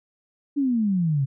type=exponential sweep; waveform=sine; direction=down; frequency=293.7 to 130.81 Hz; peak=-19 dBFS; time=0.56-1.26 s; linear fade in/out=20 ms; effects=none